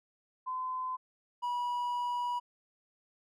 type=tone pair in turn; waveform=sine / triangle; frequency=1023 / 972.4 Hz; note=C6 / B5; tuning=-39 / -27 cents; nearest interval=minor second; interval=88 cents; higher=first; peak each=-33 / -29 dBFS; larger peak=second; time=0.46-0.97 / 1.42-2.4 s; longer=second; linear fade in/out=20 ms; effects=none